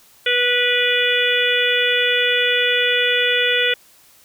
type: harmonic tone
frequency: 490 Hz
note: B4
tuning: 14 cents flat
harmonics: 1 / 3 / 4 / 5 / 6 / 7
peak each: -22 / -22 / -22 / -22 / -22 / -22 dBFS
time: 0.26-3.74 s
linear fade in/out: 5 ms
effects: white hiss -51 dBFS RMS until 4.24 s